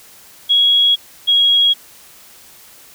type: tone pair in turn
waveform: sine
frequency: 3322 / 3304 Hz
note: G#7 / G#7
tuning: 0 / -10 cents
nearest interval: unison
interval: 10 cents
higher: first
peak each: -9 dBFS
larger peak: neither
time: 0.49-0.96 / 1.27-1.74 s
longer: neither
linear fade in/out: 20 ms
effects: white hiss -43 dBFS RMS until 2.94 s